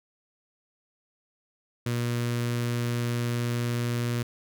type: tone with notch filter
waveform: sawtooth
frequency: 119.7 Hz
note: A#2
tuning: 46 cents sharp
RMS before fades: -28 dBFS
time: 1.86-4.23 s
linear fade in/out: 5 ms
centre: 780 Hz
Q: 1.5
effects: none